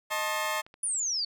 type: chord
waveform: 20% pulse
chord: A diminished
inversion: second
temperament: equal with one note detuned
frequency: 622.3 / 880 / 1071 Hz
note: Eb5 / A5 / C6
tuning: 0 / 0 / +40 cents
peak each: -28 dBFS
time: 0.1-0.62 s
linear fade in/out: 20 ms
type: clicks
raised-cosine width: 0.3 ms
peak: -34 dBFS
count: 10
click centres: 0.11 / 0.151 / 0.187 / 0.221 / 0.276 / 0.362 / 0.453 / 0.562 / 0.665 / 0.741 s
type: exponential sweep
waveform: sine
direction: down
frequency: 9956 to 4435 Hz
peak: -27 dBFS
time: 0.83-1.25 s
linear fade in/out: 5 ms
effects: none